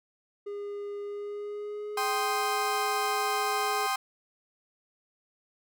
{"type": "tone with pitch glide", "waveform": "triangle", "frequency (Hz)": [407.7, 419.4], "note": ["G#4", "G#4"], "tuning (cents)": [-32, 17], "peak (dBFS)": -32, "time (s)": [0.46, 3.87], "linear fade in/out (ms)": 10, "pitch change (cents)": 49, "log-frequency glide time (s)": [1.01, 1.96]}
{"type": "chord", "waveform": "35% pulse", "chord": "C minor", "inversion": "second", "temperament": "equal", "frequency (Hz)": [784, 1046.5, 1244.5], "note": ["G5", "C6", "Eb6"], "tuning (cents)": [0, 0, 0], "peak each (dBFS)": [-29, -30, -31], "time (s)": [1.97, 3.96], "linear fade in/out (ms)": 5}
{"effects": []}